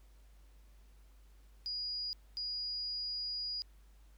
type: tone bursts at uneven times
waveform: sine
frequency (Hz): 4890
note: D#8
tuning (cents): -31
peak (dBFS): -36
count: 2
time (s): 1.66-2.13 / 2.37-3.62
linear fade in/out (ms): 0
effects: added 50 Hz sine -57 dBFS peak until 4.17 s + pink hiss -71 dBFS RMS until 4.17 s